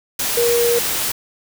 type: tone in noise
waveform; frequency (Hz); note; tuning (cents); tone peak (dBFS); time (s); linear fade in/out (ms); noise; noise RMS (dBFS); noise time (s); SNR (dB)
sine; 473.5; A#4; +27; -14; 0.37-0.79; 5; white; -21; 0.19-1.12; +4
effects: none